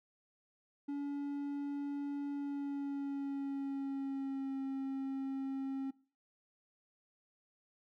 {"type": "tone with pitch glide", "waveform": "triangle", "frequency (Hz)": [284.5, 269.5], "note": ["C#4", "C#4"], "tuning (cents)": [45, -49], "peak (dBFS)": -34, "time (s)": [0.88, 5.91], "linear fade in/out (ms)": 10, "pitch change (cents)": -94, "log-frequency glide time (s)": [2.31, 4.59], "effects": ["noise-tail reverb RT60 0.4 s tail -21 dB re dry"]}